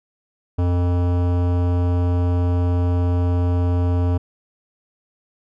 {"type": "tone with hard clipping", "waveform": "sine", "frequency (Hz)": 88.3, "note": "F2", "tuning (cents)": 20, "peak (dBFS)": -18, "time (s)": [0.58, 4.18], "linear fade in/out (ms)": 10, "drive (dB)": 17, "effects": []}